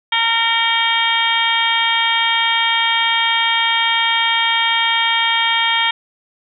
harmonic tone with a mistuned harmonic, 458.8 Hz, A#4, 28 cents flat, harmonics 2 / 3 / 4 / 5 / 6 / 7 / 8, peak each -20 / -25 / -21 / -20 / -27 / -18 / -25 dBFS, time 0.12-5.91 s, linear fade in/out 5 ms, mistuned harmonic 6, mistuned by +54 cents, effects none

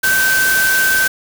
sine tone in noise, 1544 Hz, G6, 27 cents flat, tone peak -12 dBFS, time 0.03-1.08 s, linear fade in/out 10 ms, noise white, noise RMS -19 dBFS, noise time 0.03-1.08 s, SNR +4 dB, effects none

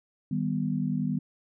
sine chord, Eb augmented, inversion none, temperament equal, 155.56 / 196 / 246.9 Hz, Eb3 / G3 / B3, 0 / 0 / 0 cents, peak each -30 dBFS, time 0.31-1.19 s, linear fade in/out 5 ms, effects none

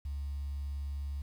sine tone, 70.7 Hz, C#2, 35 cents sharp, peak -33 dBFS, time 0.05-1.22 s, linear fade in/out 5 ms, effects tanh soft clip ceiling -31 dBFS + 10-bit

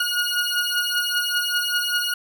20% pulse beating tone pair, 1440 / 1445.1 Hz, F#6 / F#6, -47 / -41 cents, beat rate 5.1 Hz, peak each -19 dBFS, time 0-2.14 s, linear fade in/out 5 ms, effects none

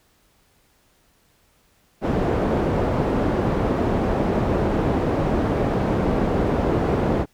white low-pass noise, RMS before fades -21 dBFS, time 2.01-7.26 s, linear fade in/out 50 ms, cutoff 480 Hz, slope 12 dB/octave, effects pink hiss -61 dBFS RMS until 7.33 s

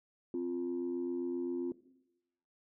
sine tone pair together, 261.6 / 349.2 Hz, C4 / F4, 0 / 0 cents, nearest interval perfect fourth, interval 500 cents, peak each -36 / -34 dBFS, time 0.34-1.72 s, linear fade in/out 2 ms, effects noise-tail reverb RT60 0.9 s tail -18 dB re dry + tanh soft clip ceiling -28 dBFS

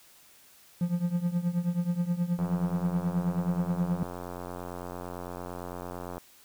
triangle tone with tremolo, 174.61 Hz, F3, in tune, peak -20 dBFS, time 0.81-4.03 s, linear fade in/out 2 ms, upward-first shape triangle, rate 9.4 Hz, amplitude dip 90%
click train, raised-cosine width 1 ms, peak -24 dBFS, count 338, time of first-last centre 2.39-6.181 s, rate 88.9 Hz
effects white hiss -57 dBFS RMS until 6.44 s

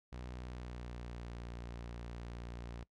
sawtooth tone with pitch glide, 61.74 to 58.95 Hz, B1 to A#1, 0 to +20 cents, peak -40 dBFS, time 0.12-2.84 s, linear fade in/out 10 ms, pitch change -80 cents, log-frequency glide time 0.34-1.31 s, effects noise-tail reverb RT60 0.1 s tail -21 dB re dry + low-pass 6000 Hz 12 dB/octave

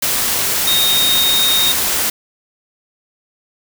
sine tone in noise, 3714 Hz, A#7, 7 cents flat, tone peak -13 dBFS, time 0.67-1.72 s, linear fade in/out 5 ms, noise white, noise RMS -17 dBFS, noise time 0.02-2.1 s, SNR +1 dB, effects none

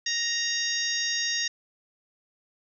harmonic tone with a mistuned harmonic, 932.3 Hz, A#5, in tune, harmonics 2 / 3 / 4 / 5 / 6 / 7, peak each -31 / -36 / -32 / -35 / -30 / -35 dBFS, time 0.06-1.48 s, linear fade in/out 5 ms, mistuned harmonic 5, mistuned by +42 cents, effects none

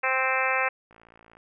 harmonic tone, 261.6 Hz, C4, in tune, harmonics 2 / 3 / 4 / 5 / 6 / 7 / 8 / 9 / 10, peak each -31 / -31 / -31 / -31 / -31 / -31 / -31 / -31 / -31 dBFS, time 0.03-0.69 s, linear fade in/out 10 ms
click train, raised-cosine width 0.5 ms, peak -37 dBFS, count 27, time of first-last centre 0.91-1.369 s, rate 56.6 Hz
effects none

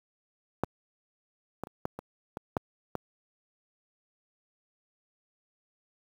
clicks, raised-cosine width 1 ms, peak -12 / -20 / -29 / -16 / -24 / -21 / -12 / -17 dBFS, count 8, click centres 0.636 / 1.636 / 1.671 / 1.854 / 1.99 / 2.371 / 2.568 / 2.953 s, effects high-pass 80 Hz 12 dB/octave + 8-bit

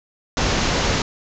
pink low-pass noise, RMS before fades -20 dBFS, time 0.37-1.02 s, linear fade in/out 2 ms, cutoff 7000 Hz, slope 96 dB/octave, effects none

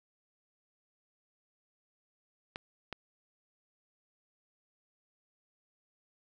clicks, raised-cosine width 0.3 ms, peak -22 dBFS, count 2, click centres 2.559 / 2.927 s, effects none

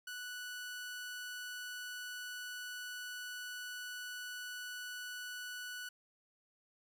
sawtooth tone, 1480 Hz, F#6, in tune, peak -39 dBFS, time 0.07-5.89 s, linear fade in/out 5 ms, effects none

